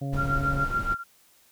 harmonic tone, 138.59 Hz, C#3, in tune, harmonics 1 / 2 / 3 / 4 / 5, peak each -29 / -35 / -45 / -41 / -41 dBFS, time 0.01-0.65 s, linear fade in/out 10 ms
brown noise, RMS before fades -31 dBFS, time 0.12-0.95 s, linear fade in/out 20 ms
sine tone with tremolo, 1381 Hz, F6, 20 cents flat, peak -21 dBFS, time 0.16-1.04 s, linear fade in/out 50 ms, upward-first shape triangle, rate 7 Hz, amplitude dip 95%
effects white hiss -60 dBFS RMS until 1.51 s

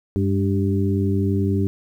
harmonic tone with a mistuned harmonic, 97.6 Hz, G2, 7 cents flat, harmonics 1 / 2 / 3 / 4, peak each -20 / -23 / -25 / -26 dBFS, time 0.16-1.67 s, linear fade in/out 0 ms, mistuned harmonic 2, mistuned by +53 cents, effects 9-bit

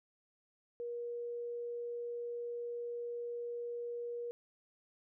sine tone, 476.4 Hz, A#4, 38 cents sharp, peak -38 dBFS, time 0.8-4.31 s, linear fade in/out 0 ms, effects none

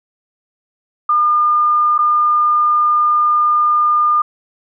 sine tone with dropouts, 1209 Hz, D6, 50 cents sharp, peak -10 dBFS, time 1.09-4.22 s, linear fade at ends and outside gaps 5 ms, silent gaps 1.98-1.988 s, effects none

